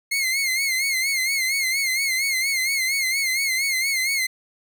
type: tone with vibrato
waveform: sawtooth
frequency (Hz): 2132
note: C7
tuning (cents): +32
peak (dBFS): -17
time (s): 0.11-4.27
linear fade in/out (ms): 10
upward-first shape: sine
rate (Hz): 4.3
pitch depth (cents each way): 76
effects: none